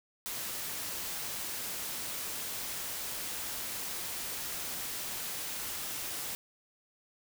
white noise, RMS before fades -38 dBFS, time 0.26-6.35 s, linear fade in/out 0 ms, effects none

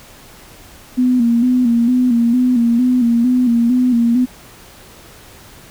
sine tone with vibrato, 242.5 Hz, B3, 31 cents flat, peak -10 dBFS, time 0.97-4.26 s, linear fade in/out 20 ms, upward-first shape square, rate 2.2 Hz, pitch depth 61 cents each way, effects pink hiss -41 dBFS RMS until 5.7 s

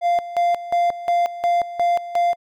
triangle tone with tremolo, 695 Hz, F5, 9 cents flat, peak -13 dBFS, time 0.01-2.36 s, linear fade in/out 50 ms, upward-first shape square, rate 2.8 Hz, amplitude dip 80%, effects none

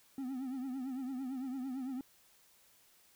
triangle tone with vibrato, 261 Hz, C4, 4 cents flat, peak -35 dBFS, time 0.18-2.01 s, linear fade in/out 2 ms, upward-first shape triangle, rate 8.9 Hz, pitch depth 110 cents each way, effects white hiss -66 dBFS RMS until 3.15 s

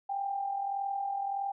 sine tone with amplitude modulation, 793 Hz, G5, 20 cents sharp, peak -28 dBFS, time 0.09-1.52 s, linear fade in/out 10 ms, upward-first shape sine, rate 41.6 Hz, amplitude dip 55%, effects none

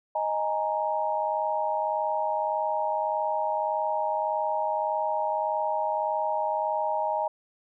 sine chord, D# suspended fourth, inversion none, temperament equal, 622.3 / 830.6 / 932.3 Hz, D#5 / G#5 / A#5, 0 / 0 / 0 cents, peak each -29 dBFS, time 0.15-7.28 s, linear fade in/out 5 ms, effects none

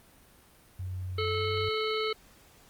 sine tone with pitch glide, 92.1 to 96.01 Hz, F#2 to G2, -7 to -35 cents, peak -33 dBFS, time 0.79-1.69 s, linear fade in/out 5 ms, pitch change +72 cents, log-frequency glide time 1.26-1.46 s
harmonic tone, 434.9 Hz, A4, 20 cents flat, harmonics 1 / 3 / 5 / 7 / 9 / 10, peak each -30 / -35 / -37 / -38 / -40 / -40 dBFS, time 1.18-2.13 s, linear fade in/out 5 ms
effects pink hiss -58 dBFS RMS until 2.69 s + Opus 32 kbps

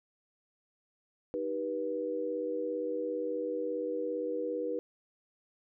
sine chord, Eb augmented, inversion none, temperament just, 311.1 / 388.9 / 486.1 Hz, Eb4 / G4 / B4, 0 / -14 / -28 cents, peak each -38 / -39 / -33 dBFS, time 1.34-4.79 s, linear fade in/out 0 ms, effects none

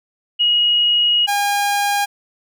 sine / sawtooth tone pair in turn, 2892 / 811.5 Hz, F#7 / G#5, -40 / -40 cents, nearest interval octave + minor seventh, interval 2200 cents, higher first, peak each -12 dBFS, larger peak neither, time 0.39-1.27 / 1.27-2.06 s, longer first, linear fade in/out 20 ms, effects none

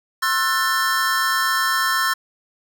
square chord, F# half-diminished seventh, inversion second, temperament just, 1065.6 / 1332 / 1480 / 1776 Hz, C6 / E6 / F#6 / A6, +31 / +18 / 0 / +16 cents, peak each -24 / -24 / -27 / -23 dBFS, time 0.22-2.14 s, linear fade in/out 10 ms, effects none

